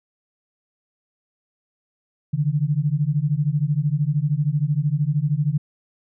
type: beating tone pair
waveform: sine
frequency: 141.4 / 154.4 Hz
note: C#3 / D#3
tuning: +35 / -13 cents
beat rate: 13 Hz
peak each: -21 dBFS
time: 2.33-5.58 s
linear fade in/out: 10 ms
effects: none